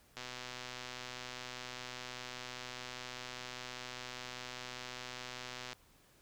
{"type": "click train", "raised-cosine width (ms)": 0.2, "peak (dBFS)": -26, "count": 696, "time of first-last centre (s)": [0.17, 5.73], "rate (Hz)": 125, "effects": ["pink hiss -66 dBFS RMS until 6.21 s"]}